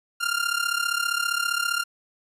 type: tone with amplitude modulation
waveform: sawtooth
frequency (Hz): 1396.9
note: F6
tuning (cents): 0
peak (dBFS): -16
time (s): 0.2-1.84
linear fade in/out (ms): 20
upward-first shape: sine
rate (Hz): 35.1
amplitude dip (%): 80
effects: resampled to 32000 Hz